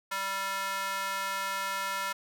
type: tone with high-pass filter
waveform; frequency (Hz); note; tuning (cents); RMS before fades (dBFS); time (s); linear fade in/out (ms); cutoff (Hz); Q
square; 195; G3; -9; -33; 0.11-2.13; 10; 1200; 1.9
effects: none